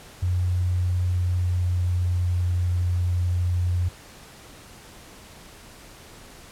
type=tone with pitch glide; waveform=sine; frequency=90 to 88.81 Hz; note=F#2 to F2; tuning=-47 to +30 cents; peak=-20 dBFS; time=0.22-3.89 s; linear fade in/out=10 ms; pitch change=-23 cents; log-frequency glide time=0.76-2.49 s; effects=pink hiss -46 dBFS RMS until 6.51 s + low-pass 12000 Hz 12 dB/octave